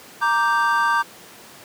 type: chord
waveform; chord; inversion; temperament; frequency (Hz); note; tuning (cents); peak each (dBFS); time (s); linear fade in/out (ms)
triangle; G minor; first; equal; 932.3 / 1174.7 / 1568; Bb5 / D6 / G6; 0 / 0 / 0; -19; 0.21-1.03; 20
effects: pink hiss -43 dBFS RMS until 1.64 s + high-pass 200 Hz 12 dB/octave